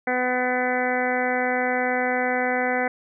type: harmonic tone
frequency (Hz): 251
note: B3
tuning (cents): +28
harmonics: 1 / 2 / 3 / 4 / 5 / 6 / 7 / 8 / 9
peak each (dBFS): -29 / -26 / -26 / -37 / -38 / -30 / -32 / -28 / -37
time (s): 0.07-2.88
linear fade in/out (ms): 5
effects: none